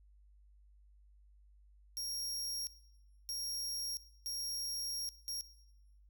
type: tone bursts at uneven times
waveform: sawtooth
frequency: 5588 Hz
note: F8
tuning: in tune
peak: -35 dBFS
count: 4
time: 1.97-2.67 / 3.29-3.97 / 4.26-5.09 / 5.28-5.41 s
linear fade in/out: 0 ms
effects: noise-tail reverb RT60 1.0 s tail -18 dB re dry + added 50 Hz sine -60 dBFS peak until 6.09 s